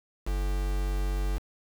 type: tone with quantisation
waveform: triangle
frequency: 48.03 Hz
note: G1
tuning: 35 cents flat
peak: -24 dBFS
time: 0.26-1.39 s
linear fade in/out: 20 ms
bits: 6
effects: none